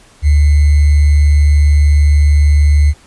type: tone with sample-and-hold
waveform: sine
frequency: 73.3 Hz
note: D2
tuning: 3 cents flat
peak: -5 dBFS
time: 0.22-2.94 s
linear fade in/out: 50 ms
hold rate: 2100 Hz
effects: pink hiss -45 dBFS RMS until 3.06 s + resampled to 24000 Hz